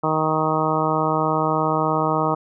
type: harmonic tone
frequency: 156.7 Hz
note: D#3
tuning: 13 cents sharp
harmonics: 1 / 2 / 3 / 4 / 5 / 6 / 7 / 8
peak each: -26 / -26 / -26 / -26 / -26 / -26 / -26 / -26 dBFS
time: 0.03-2.35 s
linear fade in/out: 10 ms
effects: none